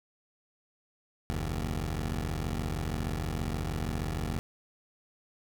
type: tone pair together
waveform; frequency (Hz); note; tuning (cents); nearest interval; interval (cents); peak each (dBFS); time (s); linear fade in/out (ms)
15% pulse; 46.35 / 78; F#1 / D#2; +4 / +5; major sixth; 901; -27 / -28; 1.3-4.39; 0
effects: none